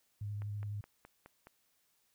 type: tone with vibrato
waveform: sine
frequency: 103.3 Hz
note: G#2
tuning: 9 cents flat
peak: -37 dBFS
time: 0.21-0.81 s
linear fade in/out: 5 ms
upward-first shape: square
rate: 12 Hz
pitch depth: 15 cents each way
type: click train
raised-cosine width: 0.5 ms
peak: -37 dBFS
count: 6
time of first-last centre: 0.42-1.47 s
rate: 4.76 Hz
effects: white hiss -75 dBFS RMS until 2.14 s